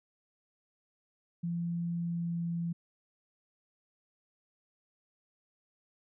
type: tone with pitch glide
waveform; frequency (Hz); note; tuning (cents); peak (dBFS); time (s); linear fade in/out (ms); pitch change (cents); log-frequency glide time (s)
sine; 170.8 to 169.52; F3 to E3; -38 to +49; -31; 1.43-2.73; 10; -13; 1.94-2.47
effects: none